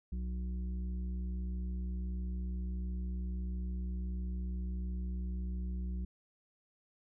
harmonic tone, 61.5 Hz, B1, 7 cents flat, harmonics 1 / 3 / 5 / 6, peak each -35 / -43 / -58 / -60 dBFS, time 0.12-6.05 s, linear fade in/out 5 ms, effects none

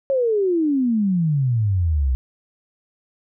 sine exponential sweep, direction down, 554.4 to 61.74 Hz, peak -16 dBFS, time 0.1-2.15 s, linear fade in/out 0 ms, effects none

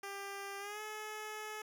10% pulse tone with pitch glide, 397.2 to 428.2 Hz, G4 to A4, +23 to -47 cents, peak -34 dBFS, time 0.03-1.62 s, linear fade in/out 5 ms, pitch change +130 cents, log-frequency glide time 0.59-0.81 s, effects none

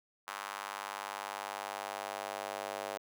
square tone with high-pass filter sweep, 50 Hz, G1, 35 cents sharp, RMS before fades -41 dBFS, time 0.27-2.98 s, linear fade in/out 5 ms, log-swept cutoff 1100 to 600 Hz, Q 2, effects none

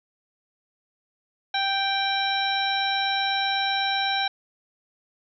harmonic tone, 784 Hz, G5, in tune, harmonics 1 / 2 / 3 / 4 / 5 / 7, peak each -26 / -29 / -32 / -34 / -27 / -38 dBFS, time 1.54-4.28 s, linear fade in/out 5 ms, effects none

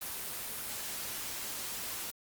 white noise, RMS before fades -39 dBFS, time 0.01-2.11 s, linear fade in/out 10 ms, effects Opus 24 kbps

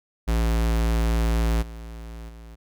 square tone with level steps, 56.5 Hz, A1, 47 cents sharp, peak -20 / -36 / -41 dBFS, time 0.27-2.56 s, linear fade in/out 20 ms, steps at 1.61 / 2.28 s, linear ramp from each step 20 ms, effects none

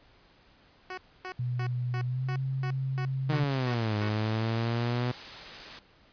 10% pulse tone bursts, 370 Hz, F#4, in tune, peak -28 dBFS, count 10, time 0.9-4.09 s, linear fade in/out 2 ms, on 76 ms, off 270 ms
sine tone with pitch glide, 123.47 to 133.1 Hz, B2 to C3, 0 to +30 cents, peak -28 dBFS, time 1.39-3.44 s, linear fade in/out 5 ms, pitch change +130 cents, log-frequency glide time 2.04-2.32 s
sawtooth exponential two-way sweep, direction down then up, 156.6 to 104.3 to 124.2 Hz, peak -23 dBFS, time 3.29-5.12 s, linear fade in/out 10 ms, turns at 3.97 s
white noise, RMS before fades -42 dBFS, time 3.5-5.79 s, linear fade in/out 0 ms
effects pink hiss -60 dBFS RMS until 6.12 s + resampled to 11025 Hz

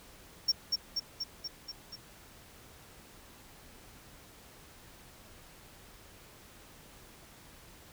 triangle tone with echo, 5500 Hz, F8, 27 cents flat, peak -22 dBFS, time 0.48-0.52 s, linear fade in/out 10 ms, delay 240 ms, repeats 6, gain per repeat -3 dB, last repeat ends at 1.96 s, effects pink hiss -55 dBFS RMS until 7.92 s

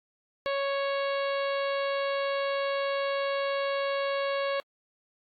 harmonic tone, 554.4 Hz, C#5, in tune, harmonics 1 / 2 / 3 / 4 / 5 / 6 / 7 / 8, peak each -28 / -34 / -38 / -40 / -42 / -44 / -45 / -46 dBFS, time 0.46-4.6 s, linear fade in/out 0 ms, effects AAC 64 kbps

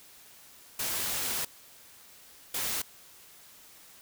white noise bursts at uneven times, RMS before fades -32 dBFS, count 2, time 0.79-1.45 / 2.54-2.82 s, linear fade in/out 5 ms, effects white hiss -54 dBFS RMS until 4.01 s

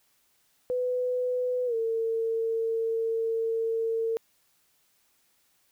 sine tone with pitch glide, 499.4 to 452.7 Hz, B4 to A4, +19 to +49 cents, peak -25 dBFS, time 0.7-4.17 s, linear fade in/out 0 ms, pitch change -170 cents, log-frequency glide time 1.66-1.75 s, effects white hiss -68 dBFS RMS until 5.71 s

